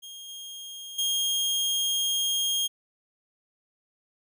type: tone with level steps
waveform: sawtooth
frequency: 3240 Hz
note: G#7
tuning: 43 cents flat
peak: -37 / -35 / -21 dBFS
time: 0.02-2.68 s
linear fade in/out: 20 ms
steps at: 0.28 / 0.98 s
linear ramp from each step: 10 ms
effects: none